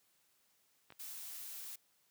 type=clicks; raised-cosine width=0.3 ms; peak=-38 / -38 dBFS; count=2; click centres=0.904 / 0.923 s
type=noise; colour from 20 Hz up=blue; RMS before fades=-47 dBFS; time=0.99-1.76 s; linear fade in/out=10 ms
effects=white hiss -74 dBFS RMS until 2.1 s + high-pass 80 Hz 12 dB/octave